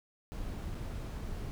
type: noise with dropouts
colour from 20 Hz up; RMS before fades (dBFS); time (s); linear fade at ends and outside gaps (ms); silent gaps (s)
brown; -39; 0.32-1.51; 0; 0.747-0.752
effects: none